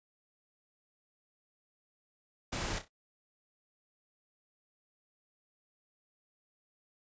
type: noise with echo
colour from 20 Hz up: pink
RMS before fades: -36 dBFS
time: 2.52-2.79 s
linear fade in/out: 10 ms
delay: 31 ms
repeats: 3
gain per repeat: -10 dB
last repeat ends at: 2.883 s
effects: noise-tail reverb RT60 0.1 s tail -18 dB re dry + resampled to 16000 Hz